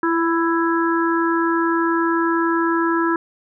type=harmonic tone with a mistuned harmonic; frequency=331.2 Hz; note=E4; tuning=8 cents sharp; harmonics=1 / 3 / 4 / 5; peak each=-18 / -23 / -24 / -25 dBFS; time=0.03-3.16 s; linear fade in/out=2 ms; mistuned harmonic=1; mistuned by=+15 cents; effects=none